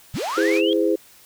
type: band-pass noise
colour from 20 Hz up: white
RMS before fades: -34 dBFS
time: 0.13-0.62 s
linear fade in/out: 50 ms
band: 570 to 4600 Hz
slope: 12 dB/octave
type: linear sweep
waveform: sine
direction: up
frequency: 84.5 to 3316 Hz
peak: -24 dBFS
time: 0.14-0.73 s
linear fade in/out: 0 ms
type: chord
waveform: sine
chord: E augmented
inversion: none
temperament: just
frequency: 329.6 / 412 / 515 Hz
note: E4 / G#4 / B#4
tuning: 0 / -14 / -28 cents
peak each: -20 / -21 / -22 dBFS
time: 0.37-0.96 s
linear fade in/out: 10 ms
effects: white hiss -50 dBFS RMS until 1.25 s